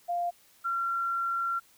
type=tone pair in turn; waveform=sine; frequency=698 / 1368.9 Hz; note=F5 / F6; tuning=-1 / -35 cents; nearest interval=octave; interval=1166 cents; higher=second; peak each=-27 dBFS; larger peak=neither; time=0.08-0.31 / 0.64-1.6 s; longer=second; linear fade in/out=20 ms; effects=white hiss -61 dBFS RMS until 1.77 s